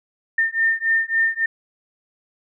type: beating tone pair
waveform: sine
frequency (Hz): 1809 / 1812.6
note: A6 / A#6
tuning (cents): +48 / -49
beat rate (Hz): 3.6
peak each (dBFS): -20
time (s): 0.38-1.46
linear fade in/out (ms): 5
effects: none